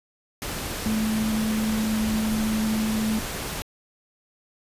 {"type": "tone in noise", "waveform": "sine", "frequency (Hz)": 217.9, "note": "A3", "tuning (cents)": -17, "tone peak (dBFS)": -22, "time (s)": [0.86, 3.19], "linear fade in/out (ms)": 0, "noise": "pink", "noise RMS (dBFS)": -31, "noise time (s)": [0.42, 3.62], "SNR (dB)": 6, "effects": ["resampled to 32000 Hz"]}